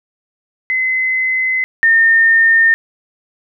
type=tone pair in turn; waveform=sine; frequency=2043 / 1820.1 Hz; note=C7 / A#6; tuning=-42 / -42 cents; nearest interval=major second; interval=200 cents; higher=first; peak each=-13 / -7 dBFS; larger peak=second; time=0.7-1.64 / 1.83-2.74 s; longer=first; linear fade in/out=0 ms; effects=none

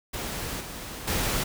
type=noise with level steps; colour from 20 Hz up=pink; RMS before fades=-33 / -38 / -27 dBFS; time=0.13-1.44 s; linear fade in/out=10 ms; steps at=0.6 / 1.07 s; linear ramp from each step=10 ms; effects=none

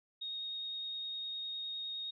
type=tone with vibrato; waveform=sine; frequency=3729 Hz; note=A#7; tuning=in tune; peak=-38 dBFS; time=0.21-2.11 s; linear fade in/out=10 ms; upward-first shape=triangle; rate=9.8 Hz; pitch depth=8 cents each way; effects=none

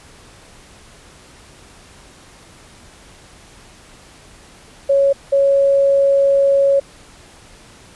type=tone pair in turn; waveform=sine; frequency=554 / 554 Hz; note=C#5 / C#5; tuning=-1 / -1 cents; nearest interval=unison; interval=0 cents; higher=neither; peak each=-10 dBFS; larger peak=neither; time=4.89-5.13 / 5.32-6.8 s; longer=second; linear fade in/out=10 ms; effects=pink hiss -44 dBFS RMS until 7.95 s + resampled to 24000 Hz

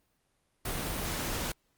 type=noise; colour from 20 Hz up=pink; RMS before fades=-34 dBFS; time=0.65-1.52 s; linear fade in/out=5 ms; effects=pink hiss -74 dBFS RMS until 1.77 s + Opus 32 kbps

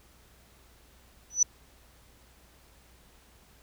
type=tone with exponential growth; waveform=sine; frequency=5960 Hz; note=F#8; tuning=12 cents sharp; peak=-15 dBFS; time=1.3-1.43 s; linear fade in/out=5 ms; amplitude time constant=27 ms; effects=added 60 Hz sine -60 dBFS peak until 3.62 s + pink hiss -60 dBFS RMS until 3.62 s

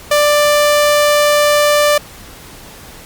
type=tone; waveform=sawtooth; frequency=590 Hz; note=D5; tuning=8 cents sharp; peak=-5 dBFS; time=0.11-1.98 s; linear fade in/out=5 ms; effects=pink hiss -36 dBFS RMS until 3.05 s + Opus 48 kbps

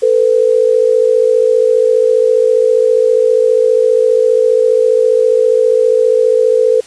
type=tone pair together; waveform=sine; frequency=447.1 / 502 Hz; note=A4 / B4; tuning=+28 / +28 cents; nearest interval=major second; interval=200 cents; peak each=-10 dBFS; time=0.02-6.81 s; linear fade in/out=10 ms; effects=white hiss -39 dBFS RMS until 6.86 s + resampled to 22050 Hz

